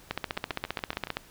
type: two click trains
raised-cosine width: 0.3 ms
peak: -20 / -13 dBFS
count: 6 / 17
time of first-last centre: 0.37-1.071 / 0.11-1.17 s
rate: 7.13 / 15.1 Hz
effects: pink hiss -54 dBFS RMS until 1.3 s